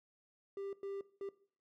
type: tone bursts at uneven times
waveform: triangle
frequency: 395.4 Hz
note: G4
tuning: 15 cents sharp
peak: -38 dBFS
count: 3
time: 0.57-0.73 / 0.83-1.01 / 1.21-1.29 s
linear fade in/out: 2 ms
effects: noise-tail reverb RT60 0.5 s tail -18 dB re dry